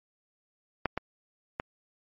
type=clicks; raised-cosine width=0.5 ms; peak=-11 / -15 / -15 dBFS; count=3; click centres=0.857 / 0.976 / 1.599 s; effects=MP3 32 kbps